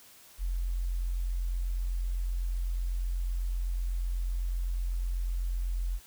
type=tone; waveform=sine; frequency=44 Hz; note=F1; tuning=14 cents sharp; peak=-28 dBFS; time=0.38-6 s; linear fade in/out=50 ms; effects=white hiss -55 dBFS RMS until 6.06 s